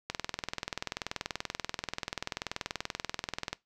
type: click train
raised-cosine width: 0.2 ms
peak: -15 dBFS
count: 72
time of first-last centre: 0.1-3.53 s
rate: 20.7 Hz
effects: noise-tail reverb RT60 0.2 s tail -21 dB re dry